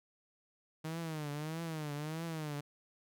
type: tone with vibrato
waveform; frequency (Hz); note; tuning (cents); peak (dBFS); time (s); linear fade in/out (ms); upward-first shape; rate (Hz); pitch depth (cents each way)
sawtooth; 155.6; D#3; 0; -34; 0.84-2.61; 10; triangle; 1.6; 140
effects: none